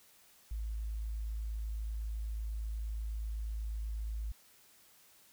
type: tone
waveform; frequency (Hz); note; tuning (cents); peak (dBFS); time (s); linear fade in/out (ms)
sine; 54.1; A1; -29; -35; 0.51-4.32; 5
effects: white hiss -63 dBFS RMS until 5.32 s